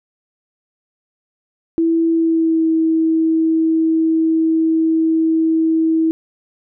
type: tone with pitch glide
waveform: sine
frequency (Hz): 329.6 to 322.6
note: E4 to E4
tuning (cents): 0 to -37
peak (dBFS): -12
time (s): 1.78-6.11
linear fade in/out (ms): 0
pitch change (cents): -37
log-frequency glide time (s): 2.1-2.68
effects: none